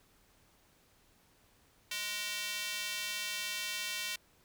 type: tone with high-pass filter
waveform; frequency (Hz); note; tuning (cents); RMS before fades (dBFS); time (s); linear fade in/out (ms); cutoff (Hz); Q
square; 208.4; G#3; +6; -38; 1.91-4.16; 5; 2600; 1.3
effects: pink hiss -67 dBFS RMS until 4.44 s